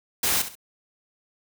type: noise with echo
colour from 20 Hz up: white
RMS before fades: -23 dBFS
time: 0.23-0.42 s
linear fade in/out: 5 ms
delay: 67 ms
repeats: 2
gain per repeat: -11 dB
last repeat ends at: 0.554 s
effects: none